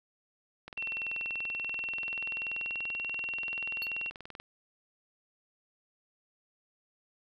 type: click train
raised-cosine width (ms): 0.3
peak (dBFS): -27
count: 78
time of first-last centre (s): 0.68-4.4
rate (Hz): 20.7
type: tone with pitch glide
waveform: sine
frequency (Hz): 2712 to 2739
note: E7 to F7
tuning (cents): +49 to -34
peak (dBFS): -33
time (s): 0.77-4.1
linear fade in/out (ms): 5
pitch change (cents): +17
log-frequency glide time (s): 1.31-2.88
type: tone with exponential decay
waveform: square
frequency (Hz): 4390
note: C#8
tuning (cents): -18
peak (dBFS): -34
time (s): 3.82-3.9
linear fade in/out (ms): 5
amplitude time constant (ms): 16
effects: none